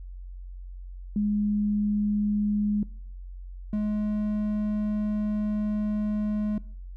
sine / triangle tone pair in turn, 207.7 / 210.7 Hz, G#3 / G#3, 0 / +25 cents, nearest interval unison, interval 25 cents, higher second, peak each -22 dBFS, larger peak neither, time 1.16-2.83 / 3.73-6.58 s, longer second, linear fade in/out 2 ms, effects noise-tail reverb RT60 0.6 s tail -22 dB re dry + added 45 Hz sine -37 dBFS peak until 6.96 s

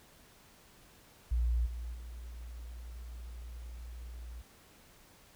sine tone with level steps, 59 Hz, A#1, 22 cents sharp, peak -26 / -37 / -42 dBFS, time 1.31-4.42 s, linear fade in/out 10 ms, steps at 1.65 / 1.93 s, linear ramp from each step 20 ms, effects tanh soft clip ceiling -23 dBFS + pink hiss -60 dBFS RMS until 5.35 s

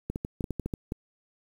clicks, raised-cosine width 3 ms, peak -18 dBFS, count 10, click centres 0.1 / 0.159 / 0.249 / 0.408 / 0.442 / 0.507 / 0.597 / 0.66 / 0.738 / 0.921 s, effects 8-bit

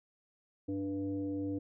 sine tone with frequency modulation, 293.7 Hz, D4, in tune, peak -33 dBFS, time 0.68-1.59 s, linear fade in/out 10 ms, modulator 195 Hz, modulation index 0.7, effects none

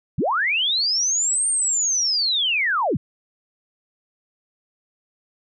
sine linear two-way sweep, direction up then down, 87.31 to 8870 to 87.31 Hz, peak -18 dBFS, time 0.18-2.97 s, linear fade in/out 5 ms, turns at 1.48 s, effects none

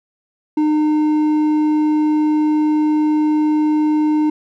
sine tone with hard clipping, 304.8 Hz, D#4, 36 cents flat, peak -14 dBFS, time 0.57-4.3 s, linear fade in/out 5 ms, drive 5 dB, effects none

